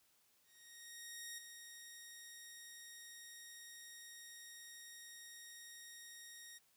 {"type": "tone with ADSR envelope", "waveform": "10% pulse", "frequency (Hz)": 1871, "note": "A#6", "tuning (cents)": 6, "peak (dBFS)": -37, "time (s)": [0.43, 6.59], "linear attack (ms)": 950, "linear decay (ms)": 5, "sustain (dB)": -7, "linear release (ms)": 20, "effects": ["white hiss -74 dBFS RMS until 6.76 s"]}